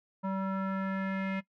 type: tone with low-pass filter sweep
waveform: square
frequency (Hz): 192.3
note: G3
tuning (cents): -33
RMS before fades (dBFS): -33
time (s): 0.23-1.41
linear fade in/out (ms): 20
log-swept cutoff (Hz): 1100 to 2200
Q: 3.2
effects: noise-tail reverb RT60 0.1 s tail -18 dB re dry